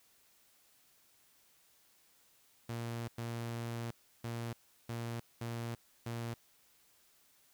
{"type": "tone bursts at uneven times", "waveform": "sawtooth", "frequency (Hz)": 116.9, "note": "A#2", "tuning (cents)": 5, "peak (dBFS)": -34, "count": 6, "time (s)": [[2.69, 3.08], [3.18, 3.91], [4.24, 4.53], [4.89, 5.2], [5.41, 5.75], [6.06, 6.34]], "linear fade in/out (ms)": 5, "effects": ["white hiss -68 dBFS RMS until 7.53 s"]}